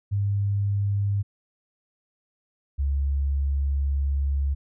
sine tone pair in turn, 100.7 / 69.58 Hz, G2 / C#2, +47 / +7 cents, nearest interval tritone, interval 640 cents, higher first, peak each -21 dBFS, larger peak neither, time 0.11-1.23 / 2.78-4.55 s, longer second, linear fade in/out 20 ms, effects none

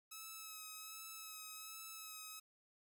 5% pulse tone with vibrato, 1289 Hz, E6, 39 cents flat, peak -38 dBFS, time 0.11-2.4 s, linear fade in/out 10 ms, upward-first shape sine, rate 1.3 Hz, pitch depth 25 cents each way, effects none

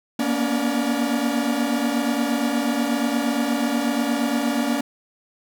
45% pulse tone cluster, 233.2 / 241.6 / 282.6 / 591 Hz, A#3 / B3 / C#4 / D5, +1 / -38 / +34 / +11 cents, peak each -25 / -26 / -24 / -31 dBFS, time 0.19-4.81 s, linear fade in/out 5 ms, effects none

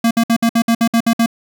square tone bursts, 230.5 Hz, A#3, 19 cents flat, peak -11 dBFS, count 10, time 0.04-1.261 s, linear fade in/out 5 ms, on 69 ms, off 59 ms, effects none

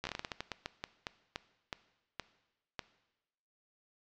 slowing click train, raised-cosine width 0.2 ms, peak -19 dBFS, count 18, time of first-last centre 0.04-2.792 s, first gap 13 ms, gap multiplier 1.27, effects noise-tail reverb RT60 1.0 s tail -17 dB re dry + low-pass 5000 Hz 12 dB/octave

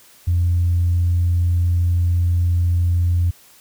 sine tone, 87 Hz, F2, 6 cents flat, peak -13 dBFS, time 0.27-3.31 s, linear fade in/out 10 ms, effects tanh soft clip ceiling -10 dBFS + white hiss -49 dBFS RMS until 3.6 s

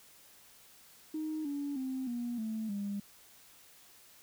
sine tone with pitch steps, 311.1 / 285.3 / 261.6 / 239.9 / 220 / 201.7 Hz, D#4 / C#4 / C4 / A#3 / A3 / G3, 0 / +50 / 0 / +50 / 0 / +50 cents, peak -33 dBFS, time 1.14-3 s, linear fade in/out 5 ms, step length 310 ms, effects tanh soft clip ceiling -29 dBFS + white hiss -59 dBFS RMS until 4.22 s

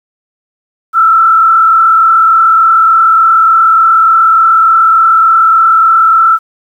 sine tone with frequency modulation, 1330 Hz, E6, 15 cents sharp, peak -3 dBFS, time 0.93-6.39 s, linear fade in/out 50 ms, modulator 36.6 Hz, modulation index 0.9, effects 7-bit

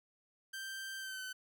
sawtooth tone with pitch glide, 1568 to 1520.7 Hz, G6 to F#6, 0 to +47 cents, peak -38 dBFS, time 0.53-1.33 s, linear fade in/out 10 ms, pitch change -53 cents, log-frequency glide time 0.98-1.21 s, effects none

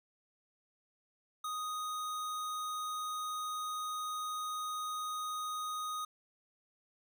square tone, 1244.5 Hz, D#6, in tune, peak -37 dBFS, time 1.44-6.05 s, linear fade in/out 5 ms, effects none

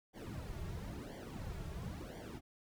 brown noise with flanger, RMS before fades -45 dBFS, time 0.13-2.41 s, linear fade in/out 50 ms, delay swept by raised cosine 0.76 to 4.06 ms, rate 0.98 Hz, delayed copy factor -0.9, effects none

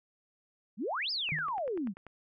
sine exponential two-way sweep, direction up then down, 174.61 to 5274 to 174.61 Hz, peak -31 dBFS, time 0.77-1.94 s, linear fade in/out 50 ms, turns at 1.11 s
click train, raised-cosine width 0.5 ms, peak -32 dBFS, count 9, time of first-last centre 1.29-2.067 s, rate 10.3 Hz
sine tone with exponential decay, 155 Hz, D#3, 6 cents flat, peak -31 dBFS, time 1.32-1.54 s, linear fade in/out 0 ms, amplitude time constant 47 ms
effects none

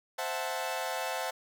sawtooth chord, F# half-diminished seventh, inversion second, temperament equal, 523.3 / 659.3 / 740 / 880 Hz, C5 / E5 / F#5 / A5, 0 / 0 / 0 / 0 cents, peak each -34 dBFS, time 0.18-1.31 s, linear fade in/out 10 ms, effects none

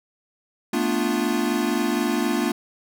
square chord, B half-diminished seventh, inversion third, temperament equal with one note detuned, 222.8 / 246.9 / 293.7 / 349.2 Hz, A3 / B3 / D4 / F4, +22 / 0 / 0 / 0 cents, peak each -27 dBFS, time 0.73-2.52 s, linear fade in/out 5 ms, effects none

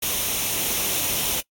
white noise with comb filter, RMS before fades -24 dBFS, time 0.02-1.41 s, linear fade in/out 10 ms, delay 0.32 ms, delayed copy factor +0.5, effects noise-tail reverb RT60 0.1 s tail -21 dB re dry + AAC 64 kbps

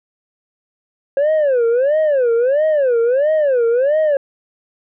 sine tone with vibrato, 538 Hz, C5, 48 cents sharp, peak -9 dBFS, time 1.17-4.17 s, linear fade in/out 2 ms, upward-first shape sine, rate 1.5 Hz, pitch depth 270 cents each way, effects tanh soft clip ceiling -11 dBFS

